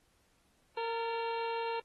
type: harmonic tone with a mistuned harmonic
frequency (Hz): 460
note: A#4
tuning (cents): -23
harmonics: 1 / 2 / 3 / 4 / 5 / 6 / 7 / 8 / 9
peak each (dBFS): -36 / -36 / -50 / -51 / -50 / -46 / -55 / -57 / -54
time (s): 0.77-1.8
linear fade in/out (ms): 5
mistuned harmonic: 4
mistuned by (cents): -88
effects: pink hiss -72 dBFS RMS until 1.84 s + AAC 32 kbps